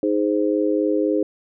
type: chord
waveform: sine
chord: Ab major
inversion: second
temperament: just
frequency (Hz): 311.5 / 415.3 / 519.1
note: Eb4 / Ab4 / C5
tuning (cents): +2 / 0 / -14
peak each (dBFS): -20 / -22 / -23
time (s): 0.03-1.23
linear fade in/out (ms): 2
effects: none